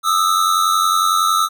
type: tone pair together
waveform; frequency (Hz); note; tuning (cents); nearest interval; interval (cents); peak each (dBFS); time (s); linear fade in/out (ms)
square; 1222 / 1312.9; D#6 / E6; -32 / -7; minor second; 125; -18 / -16; 0.03-1.49; 50
effects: none